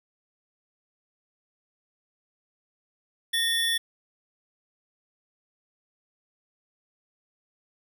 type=tone pair together; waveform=square; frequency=1839 / 3454 Hz; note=A#6 / A7; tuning=-24 / -33 cents; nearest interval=major seventh; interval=1091 cents; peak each=-29 / -25 dBFS; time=3.33-3.78 s; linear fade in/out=10 ms; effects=9-bit